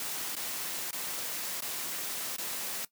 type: noise with dropouts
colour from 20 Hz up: white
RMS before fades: -36 dBFS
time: 0-2.85 s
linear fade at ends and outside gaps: 2 ms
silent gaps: 0.353-0.365 / 0.909-0.929 / 1.606-1.621 / 2.364-2.382 s
effects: noise-tail reverb RT60 0.1 s tail -18 dB re dry + high-pass 150 Hz 12 dB/octave